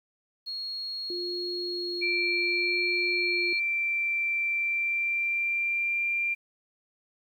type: tone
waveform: sine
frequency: 4300 Hz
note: C8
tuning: 47 cents sharp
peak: -32 dBFS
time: 0.46-3.6 s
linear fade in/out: 20 ms
type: tone with vibrato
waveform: sine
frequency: 351.8 Hz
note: F4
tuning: 13 cents sharp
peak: -33 dBFS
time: 1.1-3.53 s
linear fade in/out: 2 ms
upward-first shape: sine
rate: 0.67 Hz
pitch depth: 11 cents each way
type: tone with pitch glide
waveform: sine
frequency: 2349 to 2378 Hz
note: D7 to D7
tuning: 0 to +21 cents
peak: -25 dBFS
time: 2.01-6.35 s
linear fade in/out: 20 ms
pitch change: +21 cents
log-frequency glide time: 4.54-6.05 s
effects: 10-bit